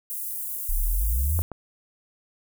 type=high-pass noise; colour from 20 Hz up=pink; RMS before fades=-32 dBFS; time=0.1-1.42 s; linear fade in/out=0 ms; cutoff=11000 Hz; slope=24 dB/octave
type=exponential sweep; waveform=sine; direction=up; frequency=30.4 to 89 Hz; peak=-21 dBFS; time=0.69-1.42 s; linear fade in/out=0 ms
type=clicks; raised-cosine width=1 ms; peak=-20 dBFS; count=2; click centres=1.391 / 1.517 s
effects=none